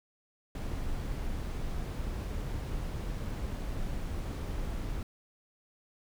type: noise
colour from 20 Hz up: brown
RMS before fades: -35 dBFS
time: 0.55-5.03 s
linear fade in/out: 2 ms
effects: none